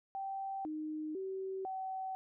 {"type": "tone with pitch steps", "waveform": "sine", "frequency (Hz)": [778, 308.5, 382.2, 760], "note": ["G5", "D#4", "G4", "F#5"], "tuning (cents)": [-13, -15, -44, 46], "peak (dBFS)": -37, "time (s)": [0.15, 2.15], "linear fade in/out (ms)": 0, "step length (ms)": 500, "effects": []}